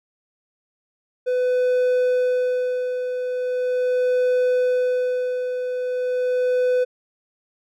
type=tone with tremolo; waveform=triangle; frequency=501 Hz; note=B4; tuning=25 cents sharp; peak=-14 dBFS; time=1.26-6.85 s; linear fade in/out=20 ms; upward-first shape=sine; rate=0.4 Hz; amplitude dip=55%; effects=none